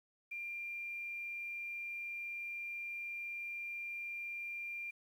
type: tone with quantisation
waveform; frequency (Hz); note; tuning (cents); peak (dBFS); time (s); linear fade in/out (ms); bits
sine; 2387; D7; +28; -40; 0.31-4.91; 10; 11
effects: none